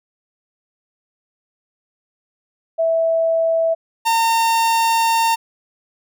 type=tone pair in turn; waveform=sine / 45% pulse; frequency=656 / 911.7 Hz; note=E5 / A#5; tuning=-9 / -39 cents; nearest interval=tritone; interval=570 cents; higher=second; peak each=-14 dBFS; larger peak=neither; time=2.78-3.75 / 4.05-5.36 s; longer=second; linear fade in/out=20 ms; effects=none